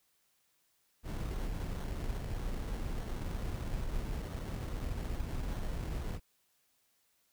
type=noise with sample-and-hold; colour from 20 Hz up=brown; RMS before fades=-37 dBFS; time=1.03-6.2 s; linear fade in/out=50 ms; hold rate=2450 Hz; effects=white hiss -74 dBFS RMS until 7.32 s